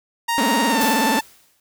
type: tone with pitch glide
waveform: sawtooth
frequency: 932.3 to 884.6 Hz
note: A#5 to A5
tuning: 0 to +9 cents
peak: -15 dBFS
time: 0.28-1.21 s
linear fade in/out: 10 ms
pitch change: -91 cents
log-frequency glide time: 0.68-0.82 s
type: tone with vibrato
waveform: sawtooth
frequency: 246.9 Hz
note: B3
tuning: in tune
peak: -15 dBFS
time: 0.38-1.19 s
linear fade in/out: 0 ms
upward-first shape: sine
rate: 19 Hz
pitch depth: 270 cents each way
type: noise with exponential decay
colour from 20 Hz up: white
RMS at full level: -24 dBFS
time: 0.81-1.6 s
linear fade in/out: 2 ms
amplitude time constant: 170 ms
effects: none